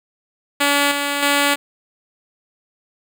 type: tone with tremolo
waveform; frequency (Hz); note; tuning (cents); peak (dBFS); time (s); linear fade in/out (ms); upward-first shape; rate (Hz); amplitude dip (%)
5% pulse; 285.4; D4; -49; -3; 0.6-1.56; 10; square; 1.6; 45
effects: none